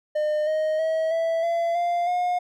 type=tone with pitch steps; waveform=triangle; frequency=606 / 623 / 640.6 / 658.6 / 677.1 / 696.1 / 715.7 Hz; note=D#5 / D#5 / E5 / E5 / E5 / F5 / F5; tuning=-46 / +2 / -50 / -2 / +46 / -6 / +42 cents; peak=-19 dBFS; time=0.15-2.39 s; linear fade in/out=10 ms; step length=320 ms; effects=none